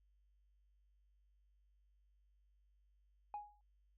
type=tone with exponential decay; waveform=sine; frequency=830 Hz; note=G#5; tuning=1 cent flat; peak=-38 dBFS; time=3.34-3.61 s; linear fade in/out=1 ms; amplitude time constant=57 ms; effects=tanh soft clip ceiling -38 dBFS + added 50 Hz sine -70 dBFS peak until 3.97 s